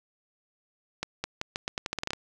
accelerating click train, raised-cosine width 0.2 ms, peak -13 dBFS, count 13, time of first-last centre 1.03-2.133 s, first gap 210 ms, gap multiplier 0.83, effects none

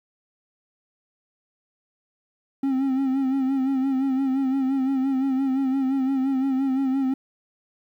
triangle tone with vibrato, 266.8 Hz, C4, 34 cents sharp, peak -18 dBFS, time 2.63-7.14 s, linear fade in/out 5 ms, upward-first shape sine, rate 5.8 Hz, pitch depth 52 cents each way, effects 10-bit

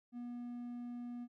triangle tone, 241.7 Hz, B3, 37 cents flat, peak -40 dBFS, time 0.12-1.28 s, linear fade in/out 50 ms, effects none

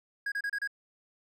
triangle tone bursts, 1644 Hz, G#6, 18 cents flat, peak -28 dBFS, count 5, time 0.26-0.675 s, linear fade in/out 5 ms, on 59 ms, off 30 ms, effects none

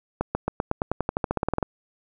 accelerating click train, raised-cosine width 1 ms, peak -9 dBFS, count 18, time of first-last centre 0.21-1.628 s, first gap 140 ms, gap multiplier 0.93, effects none

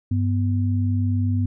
sine tone pair together, 98.66 / 246.9 Hz, G2 / B3, +12 / 0 cents, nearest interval octave + major third, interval 1588 cents, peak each -19 / -25 dBFS, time 0.11-1.46 s, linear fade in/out 5 ms, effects none

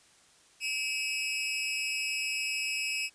sawtooth tone with amplitude modulation, 2578 Hz, E7, 39 cents flat, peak -23 dBFS, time 0.6-3.1 s, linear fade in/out 50 ms, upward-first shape sine, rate 253 Hz, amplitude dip 85%, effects white hiss -61 dBFS RMS until 3.14 s + resampled to 22050 Hz

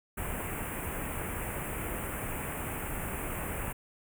pink band-stop noise, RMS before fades -36 dBFS, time 0.17-3.73 s, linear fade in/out 10 ms, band 2700 to 8200 Hz, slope 48 dB/octave, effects none

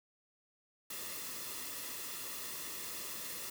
white noise with comb filter, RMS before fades -43 dBFS, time 0.9-3.5 s, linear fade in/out 5 ms, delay 1.3 ms, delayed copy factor -0.55, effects none

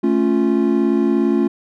triangle chord, A augmented, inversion none, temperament equal, 220 / 277.2 / 349.2 Hz, A3 / C#4 / E#4, 0 / 0 / 0 cents, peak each -16 dBFS, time 0.03-1.48 s, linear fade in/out 10 ms, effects none

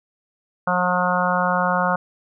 harmonic tone, 180 Hz, F#3, 47 cents flat, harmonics 1 / 3 / 4 / 5 / 6 / 7 / 8, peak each -25 / -25 / -25 / -25 / -25 / -25 / -25 dBFS, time 0.67-1.96 s, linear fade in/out 5 ms, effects none

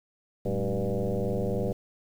sine tone with frequency modulation, 188.4 Hz, F#3, 32 cents sharp, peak -25 dBFS, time 0.45-1.73 s, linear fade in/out 10 ms, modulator 100 Hz, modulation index 4.1, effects 9-bit

